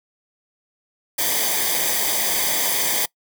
white noise with comb filter, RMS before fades -21 dBFS, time 1.18-3.06 s, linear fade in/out 10 ms, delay 0.73 ms, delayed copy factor -0.75, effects noise-tail reverb RT60 0.1 s tail -23 dB re dry

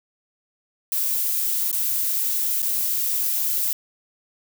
violet noise with dropouts, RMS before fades -23 dBFS, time 0.92-3.73 s, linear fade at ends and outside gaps 1 ms, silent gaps 1.715-1.728 / 2.62-2.627 s, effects none

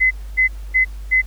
sine tone bursts, 2037 Hz, C7, 47 cents flat, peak -11 dBFS, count 4, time 0-1.22 s, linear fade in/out 20 ms, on 110 ms, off 260 ms, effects added 50 Hz sine -28 dBFS peak until 1.26 s + pink hiss -49 dBFS RMS until 1.26 s

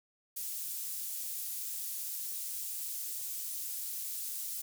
pink high-pass noise, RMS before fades -39 dBFS, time 0.36-4.62 s, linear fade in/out 10 ms, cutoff 9700 Hz, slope 12 dB/octave, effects none

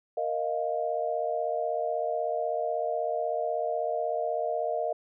sine chord, Bb suspended fourth, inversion none, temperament equal, 466.2 / 622.3 / 698.5 Hz, Bb4 / Eb5 / F5, 0 / 0 / 0 cents, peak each -33 / -30 / -31 dBFS, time 0.17-4.93 s, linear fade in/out 5 ms, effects none

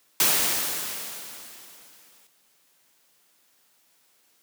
white noise with exponential decay, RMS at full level -19 dBFS, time 0.2-2.27 s, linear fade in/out 2 ms, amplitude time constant 450 ms, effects white hiss -64 dBFS RMS until 4.42 s + high-pass 150 Hz 12 dB/octave

